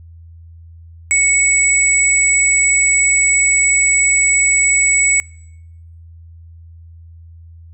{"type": "tone pair together", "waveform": "sine", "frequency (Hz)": [2217, 7850], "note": ["C#7", "B8"], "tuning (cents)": [0, -11], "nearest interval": "octave + minor seventh", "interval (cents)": 2189, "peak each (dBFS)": -13, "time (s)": [1.11, 5.2], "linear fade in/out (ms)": 0, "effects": ["noise-tail reverb RT60 0.9 s tail -26 dB re dry", "added 83 Hz sine -36 dBFS peak until 7.73 s"]}